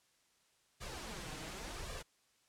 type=noise with flanger; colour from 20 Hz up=pink; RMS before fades=-45 dBFS; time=0.8-2.03 s; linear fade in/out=20 ms; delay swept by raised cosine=1.7 to 6.6 ms; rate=0.89 Hz; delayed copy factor=+0.65; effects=white hiss -73 dBFS RMS until 2.48 s + low-pass 9000 Hz 12 dB/octave